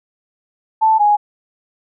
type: tone pair in turn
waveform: sine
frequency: 880 / 830.6 Hz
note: A5 / G#5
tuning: 0 / 0 cents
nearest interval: minor second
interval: 100 cents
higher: first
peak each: -9 dBFS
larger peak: neither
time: 0.81-0.99 / 0.99-1.17 s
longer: neither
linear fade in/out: 20 ms
effects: none